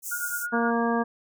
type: high-pass noise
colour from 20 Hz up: pink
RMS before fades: -34 dBFS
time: 0.02-0.47 s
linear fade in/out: 50 ms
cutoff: 6300 Hz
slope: 48 dB/octave
type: tone with tremolo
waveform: sine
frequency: 1435 Hz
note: F6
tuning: 47 cents sharp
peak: -26 dBFS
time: 0.11-0.71 s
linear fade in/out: 10 ms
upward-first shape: triangle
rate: 9.5 Hz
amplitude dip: 75%
type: harmonic tone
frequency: 233.1 Hz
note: A#3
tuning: in tune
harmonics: 1 / 2 / 3 / 4 / 5 / 7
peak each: -25 / -28 / -30 / -31 / -32 / -33 dBFS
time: 0.52-1.04 s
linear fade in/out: 20 ms
effects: none